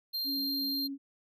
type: tone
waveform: square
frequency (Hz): 4186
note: C8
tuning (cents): 0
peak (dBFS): -32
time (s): 0.13-0.88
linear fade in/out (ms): 20
type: tone with vibrato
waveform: sine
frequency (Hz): 276.1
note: C#4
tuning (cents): -7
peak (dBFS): -35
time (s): 0.24-0.98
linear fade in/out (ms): 50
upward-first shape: triangle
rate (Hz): 20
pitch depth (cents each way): 14
effects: none